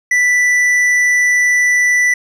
triangle tone with tanh clipping, 1975.5 Hz, B6, in tune, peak -11 dBFS, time 0.11-2.14 s, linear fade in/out 5 ms, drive 12 dB, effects none

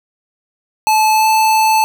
square tone with pitch glide, 867 to 875.6 Hz, A5 to A5, -26 to -9 cents, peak -10 dBFS, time 0.87-1.84 s, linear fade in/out 0 ms, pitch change +17 cents, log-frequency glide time 1.12-1.28 s, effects none

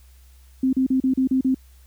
sine tone bursts, 261.6 Hz, C4, in tune, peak -16 dBFS, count 7, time 0.63-1.546 s, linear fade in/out 5 ms, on 100 ms, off 36 ms, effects added 64 Hz sine -47 dBFS peak until 1.86 s + white hiss -59 dBFS RMS until 1.86 s

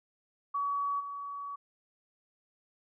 sine tone with level steps, 1133 Hz, C#6, 37 cents sharp, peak -29 / -37 dBFS, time 0.54-1.56 s, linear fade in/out 10 ms, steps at 0.99 s, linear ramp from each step 20 ms, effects none

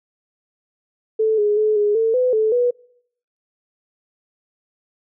sine tone with pitch steps, 438.6 / 416.3 / 429.1 / 415 / 449.7 / 504 / 436.2 / 488.3 Hz, A4 / G#4 / A4 / G#4 / A4 / B4 / A4 / B4, -6 / +4 / -43 / -1 / +38 / +35 / -15 / -20 cents, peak -14 dBFS, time 1.19-2.71 s, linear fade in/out 10 ms, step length 190 ms, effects noise-tail reverb RT60 0.7 s tail -25 dB re dry

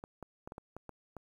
clicks, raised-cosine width 1 ms, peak -30 dBFS, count 8, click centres 0.039 / 0.227 / 0.475 / 0.521 / 0.581 / 0.766 / 0.893 / 1.167 s, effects 10-bit

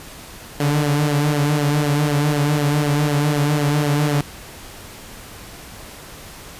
sawtooth tone with flanger, 146.83 Hz, D3, in tune, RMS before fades -18 dBFS, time 0.6-4.21 s, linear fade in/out 0 ms, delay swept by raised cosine 0.8 to 5.3 ms, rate 4 Hz, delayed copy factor -0.7, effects pink hiss -38 dBFS RMS until 6.59 s + resampled to 32000 Hz

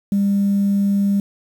sine tone, 200 Hz, G3, 35 cents sharp, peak -13 dBFS, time 0.12-1.2 s, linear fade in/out 2 ms, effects tanh soft clip ceiling -10 dBFS + 7-bit

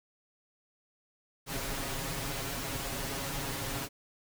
pink noise with comb filter, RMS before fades -36 dBFS, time 1.46-3.89 s, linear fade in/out 50 ms, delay 7.3 ms, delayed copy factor +0.85, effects none

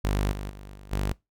sawtooth tone with level steps, 49.8 Hz, G1, 28 cents sharp, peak -19 / -28 / -37 / -40 / -21 dBFS, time 0.04-1.13 s, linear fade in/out 10 ms, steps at 0.31 / 0.49 / 0.74 / 0.91 s, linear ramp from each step 20 ms, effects noise-tail reverb RT60 0.2 s tail -23 dB re dry

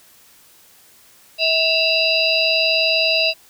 sine tone cluster, 644 / 2647 / 2786 / 3934 / 4856 Hz, E5 / E7 / F7 / B7 / D#8, -41 / +7 / -5 / -7 / -43 cents, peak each -21 dBFS, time 1.38-3.34 s, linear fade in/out 50 ms, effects white hiss -50 dBFS RMS until 3.49 s

